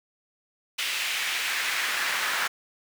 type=noise with high-pass filter sweep; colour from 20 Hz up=brown; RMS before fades=-28 dBFS; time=0.78-2.48 s; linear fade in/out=10 ms; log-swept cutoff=2600 to 1500 Hz; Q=1.6; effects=none